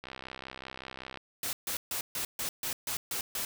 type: click train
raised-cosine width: 0.3 ms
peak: -25 dBFS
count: 75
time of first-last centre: 0.04-1.173 s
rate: 65.3 Hz
type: noise bursts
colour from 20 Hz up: white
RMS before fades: -34 dBFS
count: 9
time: 1.43-3.45 s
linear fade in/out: 2 ms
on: 100 ms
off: 140 ms
effects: none